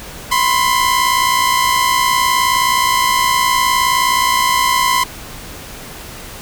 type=tone pair together; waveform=sawtooth; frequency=997 / 1056.3 Hz; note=B5 / C6; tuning=+16 / +16 cents; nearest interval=minor second; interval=100 cents; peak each=-11 dBFS; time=0.31-5.04 s; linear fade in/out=10 ms; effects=pink hiss -32 dBFS RMS until 6.41 s